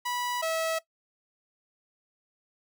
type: tone pair in turn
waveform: sawtooth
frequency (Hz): 980 / 648.5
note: B5 / E5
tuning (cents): -14 / -28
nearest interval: perfect fifth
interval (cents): 714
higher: first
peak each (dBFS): -26 / -23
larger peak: second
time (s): 0.05-0.42 / 0.42-0.79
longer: neither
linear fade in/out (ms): 10
effects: noise-tail reverb RT60 0.1 s tail -18 dB re dry